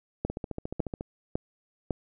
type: two click trains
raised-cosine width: 2 ms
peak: -20 / -14 dBFS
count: 11 / 4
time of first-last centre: 0.3-1.009 / 0.25-1.907 s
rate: 14.1 / 1.81 Hz
effects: none